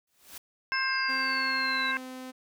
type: noise with exponential growth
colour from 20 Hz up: white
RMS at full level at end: -40 dBFS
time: 0.07-0.38 s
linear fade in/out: 5 ms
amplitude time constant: 67 ms
type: exponential sweep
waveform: sine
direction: down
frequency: 5274 to 3889 Hz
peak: -33 dBFS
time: 0.72-1.92 s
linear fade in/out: 10 ms
type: harmonic tone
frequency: 529 Hz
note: C5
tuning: 19 cents sharp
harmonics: 2 / 3 / 4 / 5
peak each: -33 / -29 / -34 / -36 dBFS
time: 0.72-1.97 s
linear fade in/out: 0 ms
type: tone with pitch glide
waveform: sawtooth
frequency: 261.6 to 257.1 Hz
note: C4 to C4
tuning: 0 to -30 cents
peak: -35 dBFS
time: 1.08-2.32 s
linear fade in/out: 20 ms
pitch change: -30 cents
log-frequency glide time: 1.56-2.03 s
effects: none